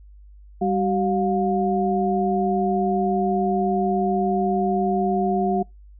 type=tone cluster; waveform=sine; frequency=196.1 / 379.6 / 711 Hz; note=G3 / F#4 / F5; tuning=+1 / +44 / +31 cents; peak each=-23 dBFS; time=0.61-5.63 s; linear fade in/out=10 ms; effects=noise-tail reverb RT60 0.2 s tail -26 dB re dry + added 50 Hz sine -43 dBFS peak until 5.99 s